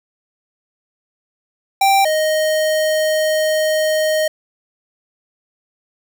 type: tone pair in turn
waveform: square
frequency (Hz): 784 / 622.3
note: G5 / D#5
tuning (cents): 0 / 0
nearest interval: major third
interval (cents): 400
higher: first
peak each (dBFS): -11 / -15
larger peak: first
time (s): 1.81-2.05 / 2.05-4.28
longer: second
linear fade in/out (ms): 5
effects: none